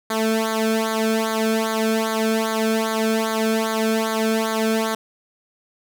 sawtooth tone with flanger, 221.5 Hz, A3, 12 cents sharp, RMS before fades -21 dBFS, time 0.1-4.95 s, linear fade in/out 5 ms, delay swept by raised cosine 0.36 to 1.06 ms, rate 2.5 Hz, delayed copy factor -1, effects none

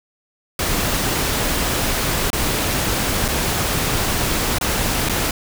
pink noise with dropouts, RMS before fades -20 dBFS, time 0.59-5.31 s, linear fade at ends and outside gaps 2 ms, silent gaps 2.303-2.33 / 3.281-3.285 / 4.585-4.611 / 5.088-5.095 s, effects none

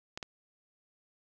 clicks, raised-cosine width 0.2 ms, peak -21 dBFS, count 2, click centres 0.175 / 0.228 s, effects none

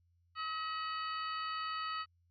harmonic tone with a mistuned harmonic, 638 Hz, D#5, 43 cents sharp, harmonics 2 / 3 / 4 / 5 / 6 / 7, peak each -37 / -46 / -50 / -47 / -54 / -47 dBFS, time 0.35-2.06 s, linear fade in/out 50 ms, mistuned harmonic 5, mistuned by -120 cents, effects added 86 Hz sine -69 dBFS peak until 2.3 s + MP3 96 kbps

